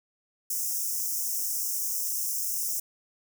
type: high-pass noise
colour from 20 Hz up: white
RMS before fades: -30 dBFS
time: 0.5-2.8 s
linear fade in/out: 5 ms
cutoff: 5300 Hz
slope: 96 dB/octave
effects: none